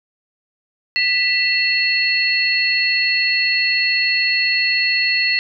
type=tone cluster; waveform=sine; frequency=1976 / 2692 / 4331 Hz; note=B6 / E7 / C#8; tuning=0 / +36 / -41 cents; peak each=-19 dBFS; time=0.96-5.39 s; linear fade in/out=0 ms; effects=none